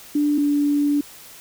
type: tone pair in turn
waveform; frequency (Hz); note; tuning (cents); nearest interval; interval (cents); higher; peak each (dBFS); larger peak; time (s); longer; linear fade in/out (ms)
sine; 293.7 / 289.8; D4 / D4; 0 / -23; unison; 23; first; -16; neither; 0.15-0.38 / 0.38-1.01; second; 5
effects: white hiss -43 dBFS RMS until 1.4 s